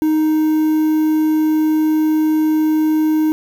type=tone with quantisation; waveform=triangle; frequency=311.1 Hz; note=D#4; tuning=in tune; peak=-10 dBFS; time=0.02-3.32 s; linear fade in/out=0 ms; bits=6; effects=none